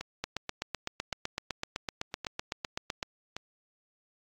two click trains, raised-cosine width 0.2 ms, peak -19 / -15 dBFS, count 4 / 23, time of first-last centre 0.01-3.366 / 0.24-3.028 s, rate 0.894 / 7.89 Hz, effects AAC 64 kbps

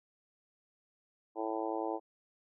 harmonic tone, 110.5 Hz, A2, 8 cents sharp, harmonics 3 / 4 / 5 / 6 / 7 / 8 / 9, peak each -38 / -40 / -41 / -43 / -40 / -42 / -47 dBFS, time 1.35-2 s, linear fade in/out 50 ms, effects none

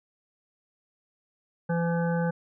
harmonic tone, 169.3 Hz, E3, 46 cents sharp, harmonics 1 / 3 / 5 / 7 / 9 / 10, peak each -25 / -30 / -35 / -45 / -37 / -47 dBFS, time 1.69-2.31 s, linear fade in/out 10 ms, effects none

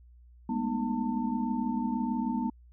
sine tone cluster, 205.3 / 217 / 243.4 / 304.8 / 896 Hz, G#3 / A3 / B3 / D#4 / A5, -20 / -24 / -25 / -36 / +31 cents, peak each -35 / -37 / -30 / -37 / -36 dBFS, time 0.49-2.5 s, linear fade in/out 5 ms, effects added 60 Hz sine -52 dBFS peak until 2.72 s

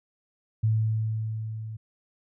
sine tone with level ramp, 110 Hz, A2, in tune, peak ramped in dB -19 to -34 dBFS, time 0.63-1.77 s, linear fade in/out 10 ms, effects none

